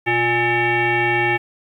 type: tone with frequency modulation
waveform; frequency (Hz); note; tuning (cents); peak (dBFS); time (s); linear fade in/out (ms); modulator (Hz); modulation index
sine; 1305; E6; -18; -15; 0.06-1.38; 20; 476; 2.6
effects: 9-bit